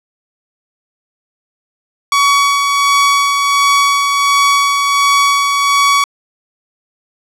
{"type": "tone with tremolo", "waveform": "sawtooth", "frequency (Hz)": 1128, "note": "C#6", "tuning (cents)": 30, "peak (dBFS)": -4, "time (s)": [2.12, 6.04], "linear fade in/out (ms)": 2, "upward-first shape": "sine", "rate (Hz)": 1.4, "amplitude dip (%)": 35, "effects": ["low-pass 9000 Hz 12 dB/octave"]}